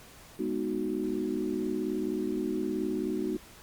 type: chord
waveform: sine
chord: G# minor seventh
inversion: none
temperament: equal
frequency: 207.7 / 246.9 / 311.1 / 370 Hz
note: G#3 / B3 / D#4 / F#4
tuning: 0 / 0 / 0 / 0 cents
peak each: -36 / -35 / -33 / -33 dBFS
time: 0.39-3.37 s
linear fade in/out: 5 ms
effects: pink hiss -52 dBFS RMS until 3.62 s + Opus 48 kbps